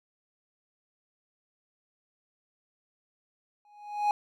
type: tone with exponential growth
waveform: triangle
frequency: 830.6 Hz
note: G#5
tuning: in tune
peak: -18 dBFS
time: 3.65-4.11 s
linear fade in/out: 1 ms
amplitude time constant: 99 ms
effects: none